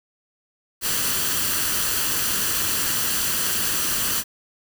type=noise with comb filter; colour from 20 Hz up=white; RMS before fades=-23 dBFS; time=0.81-4.24 s; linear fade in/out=50 ms; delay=0.67 ms; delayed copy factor=+0.5; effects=none